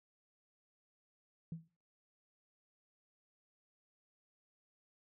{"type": "tone with exponential decay", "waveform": "sine", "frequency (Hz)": 163.8, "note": "E3", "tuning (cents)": -11, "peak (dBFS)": -36, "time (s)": [1.52, 1.68], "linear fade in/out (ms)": 2, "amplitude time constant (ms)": 33, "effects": ["noise-tail reverb RT60 0.4 s tail -20 dB re dry", "tanh soft clip ceiling -35 dBFS"]}